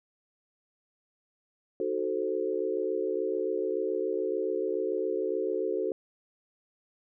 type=chord; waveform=sine; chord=D# diminished seventh; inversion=none; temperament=equal with one note detuned; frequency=311.1 / 373 / 440 / 523.3 Hz; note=D#4 / F#4 / A4 / C5; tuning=0 / +14 / 0 / 0 cents; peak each=-37 / -31 / -31 / -35 dBFS; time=1.8-5.92 s; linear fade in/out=2 ms; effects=none